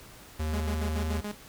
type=tone with pitch glide; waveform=square; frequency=77.78 to 78.64 Hz; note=D#2 to D#2; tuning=0 to +19 cents; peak=-29 dBFS; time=0.39-1.21 s; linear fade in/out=10 ms; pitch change=+19 cents; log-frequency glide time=0.94-1.08 s
type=tone with tremolo; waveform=sawtooth; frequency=207.7 Hz; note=G#3; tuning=in tune; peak=-29 dBFS; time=0.53-1.35 s; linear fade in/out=5 ms; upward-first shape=square; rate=7 Hz; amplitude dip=80%
effects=pink hiss -50 dBFS RMS until 1.48 s